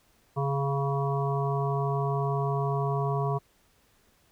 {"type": "harmonic tone with a mistuned harmonic", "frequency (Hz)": 138.8, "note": "C#3", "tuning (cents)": 3, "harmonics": [1, 3, 5, 7, 8], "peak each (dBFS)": [-27, -32, -34, -35, -36], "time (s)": [0.36, 3.39], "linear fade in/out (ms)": 20, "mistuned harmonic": 8, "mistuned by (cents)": 25, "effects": ["pink hiss -65 dBFS RMS until 4.31 s"]}